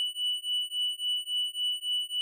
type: beating tone pair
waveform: triangle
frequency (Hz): 2960 / 2963.6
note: F#7 / F#7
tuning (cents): 0 / +2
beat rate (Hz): 3.6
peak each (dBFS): -30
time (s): 0-2.21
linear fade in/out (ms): 0
effects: none